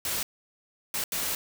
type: noise bursts at uneven times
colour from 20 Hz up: white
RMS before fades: -30 dBFS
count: 3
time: 0.05-0.23 / 0.94-1.04 / 1.12-1.35 s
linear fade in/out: 2 ms
effects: none